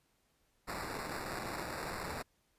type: noise with sample-and-hold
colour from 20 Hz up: white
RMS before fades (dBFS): -41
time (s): 0.67-2.23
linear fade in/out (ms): 20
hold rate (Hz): 3150
effects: pink hiss -75 dBFS RMS until 2.58 s + resampled to 32000 Hz